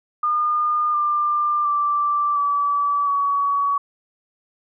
sine tone with pitch steps, 1214 / 1192.5 / 1171.3 / 1150.5 / 1130.1 Hz, D#6 / D6 / D6 / D6 / C#6, -43 / +26 / -5 / -36 / +33 cents, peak -17 dBFS, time 0.23-3.78 s, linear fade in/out 5 ms, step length 710 ms, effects none

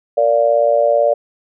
sine tone with amplitude modulation, 581 Hz, D5, 19 cents flat, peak -6 dBFS, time 0.17-1.14 s, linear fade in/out 10 ms, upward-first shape sine, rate 118 Hz, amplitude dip 95%, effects none

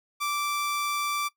sawtooth tone, 1169 Hz, D6, 8 cents flat, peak -23 dBFS, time 0.2-1.29 s, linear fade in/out 20 ms, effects noise-tail reverb RT60 0.1 s tail -19 dB re dry

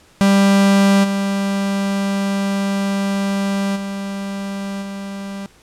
45% pulse tone with level steps, 197.4 Hz, G3, 12 cents sharp, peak -10 / -17 / -23 / -26 dBFS, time 0.21-5.46 s, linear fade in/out 0 ms, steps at 1.03 / 3.75 / 4.81 s, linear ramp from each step 20 ms, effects pink hiss -50 dBFS RMS until 5.62 s + low-pass 10000 Hz 12 dB/octave

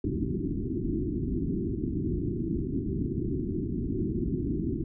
white low-pass noise, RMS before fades -30 dBFS, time 0.04-4.84 s, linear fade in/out 5 ms, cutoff 380 Hz, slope 96 dB/octave, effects none

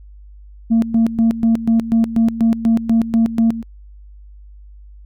sine tone with tremolo, 227.5 Hz, A#3, 42 cents flat, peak -8 dBFS, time 0.7-3.63 s, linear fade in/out 20 ms, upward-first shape square, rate 4.1 Hz, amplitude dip 80%, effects tanh soft clip ceiling -8 dBFS + added 50 Hz sine -37 dBFS peak until 5.05 s

